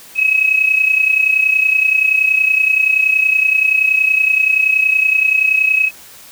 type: tone with amplitude modulation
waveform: sine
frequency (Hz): 2559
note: D#7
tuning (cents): +48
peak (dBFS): -7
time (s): 0.15-5.91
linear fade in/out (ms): 50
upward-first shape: sine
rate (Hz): 30.6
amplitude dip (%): 70
effects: white hiss -39 dBFS RMS until 6.31 s